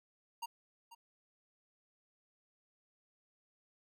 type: tone with echo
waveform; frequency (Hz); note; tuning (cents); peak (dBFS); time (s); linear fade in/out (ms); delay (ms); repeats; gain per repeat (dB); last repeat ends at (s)
square; 932.3; A#5; 0; -39; 0.42-0.46; 10; 490; 1; -14; 0.95
effects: none